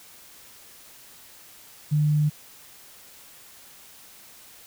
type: tone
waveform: sine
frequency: 150 Hz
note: D3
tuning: 37 cents sharp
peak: -18 dBFS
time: 1.91-2.3 s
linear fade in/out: 20 ms
effects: white hiss -49 dBFS RMS until 4.66 s